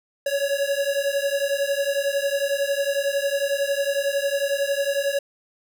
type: beating tone pair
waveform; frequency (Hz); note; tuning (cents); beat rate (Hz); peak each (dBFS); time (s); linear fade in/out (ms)
square; 554.4 / 565.4; C#5 / C#5; 0 / +34; 11; -25; 0.26-5.19; 5
effects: none